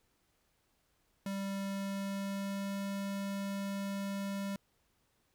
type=tone with pitch glide; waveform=square; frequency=196.4 to 197.77 Hz; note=G3 to G3; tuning=+4 to +16 cents; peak=-36 dBFS; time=1.26-4.56 s; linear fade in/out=2 ms; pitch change=+12 cents; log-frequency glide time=1.64-2.8 s; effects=pink hiss -75 dBFS RMS until 5.34 s